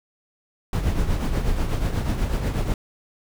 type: noise with tremolo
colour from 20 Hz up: brown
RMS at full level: -20 dBFS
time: 0.73-2.74 s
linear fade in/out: 2 ms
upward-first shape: triangle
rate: 8.2 Hz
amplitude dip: 60%
effects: none